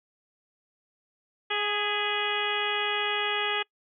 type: harmonic tone with a mistuned harmonic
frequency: 415.9 Hz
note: G#4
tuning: 2 cents sharp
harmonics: 1 / 2 / 3 / 4 / 5 / 6 / 7 / 8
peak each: -34 / -34 / -34 / -34 / -34 / -34 / -34 / -34 dBFS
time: 1.5-3.63 s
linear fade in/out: 10 ms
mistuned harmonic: 5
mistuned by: -44 cents
effects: noise-tail reverb RT60 0.1 s tail -24 dB re dry